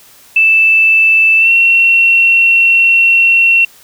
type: tone with pitch glide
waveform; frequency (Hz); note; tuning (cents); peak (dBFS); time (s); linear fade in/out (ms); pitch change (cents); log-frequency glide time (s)
sine; 2642 to 2721; E7 to F7; +3 to -46; -5; 0.36-3.65; 5; +51; 1.38-1.51
effects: white hiss -42 dBFS RMS until 3.83 s